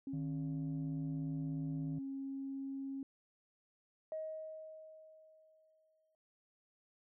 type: tone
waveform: sine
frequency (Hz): 271.7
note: C#4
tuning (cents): -35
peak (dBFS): -39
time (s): 0.07-3.03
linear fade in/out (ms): 2
type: tone with pitch glide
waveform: sine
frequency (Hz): 153.7 to 154.86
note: D#3 to D#3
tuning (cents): -21 to -8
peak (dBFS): -37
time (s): 0.13-1.99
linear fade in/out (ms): 5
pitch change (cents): +13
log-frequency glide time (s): 0.25-0.59
type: tone with exponential decay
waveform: sine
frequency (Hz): 630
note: D#5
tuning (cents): +21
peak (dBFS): -37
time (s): 4.12-6.15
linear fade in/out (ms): 1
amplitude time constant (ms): 440
effects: tanh soft clip ceiling -32 dBFS